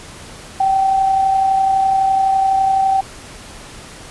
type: tone with amplitude modulation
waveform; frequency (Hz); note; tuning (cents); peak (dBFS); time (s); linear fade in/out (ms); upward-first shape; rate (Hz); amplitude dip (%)
sine; 773; G5; -24; -10; 0.6-3.01; 5; sine; 31.9; 35
effects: pink hiss -36 dBFS RMS until 4.1 s + resampled to 24000 Hz